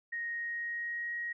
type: tone with pitch glide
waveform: sine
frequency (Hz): 1869 to 1889.6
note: A#6 to A#6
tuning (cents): +4 to +23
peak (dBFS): -34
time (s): 0.12-1.33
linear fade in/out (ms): 10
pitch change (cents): +19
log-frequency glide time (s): 0.29-1.14
effects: none